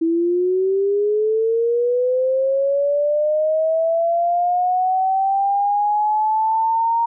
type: linear sweep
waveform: sine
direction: up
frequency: 324.8 to 932.3 Hz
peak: -15 dBFS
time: 0.01-7.06 s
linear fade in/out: 10 ms
effects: none